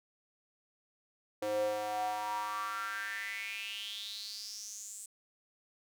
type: tone with high-pass filter sweep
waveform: square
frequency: 105.3 Hz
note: G#2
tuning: 24 cents sharp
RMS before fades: -38 dBFS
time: 1.42-5.06 s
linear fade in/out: 5 ms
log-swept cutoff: 450 to 8200 Hz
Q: 6.9
effects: none